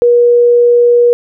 sine tone, 480 Hz, B4, 49 cents flat, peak -4 dBFS, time 0.02-1.13 s, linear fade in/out 0 ms, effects none

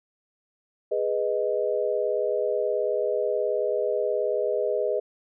sine chord, G# minor, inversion none, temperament equal, 415.3 / 493.9 / 622.3 Hz, G#4 / B4 / D#5, 0 / 0 / 0 cents, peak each -27 dBFS, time 0.91-5 s, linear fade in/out 10 ms, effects none

